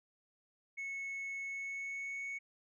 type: tone with pitch glide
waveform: sine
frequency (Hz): 2199 to 2219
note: C#7 to C#7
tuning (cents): -14 to +1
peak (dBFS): -36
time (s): 0.77-2.39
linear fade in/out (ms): 20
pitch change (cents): +15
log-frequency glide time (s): 1.44-2.24
effects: tanh soft clip ceiling -38 dBFS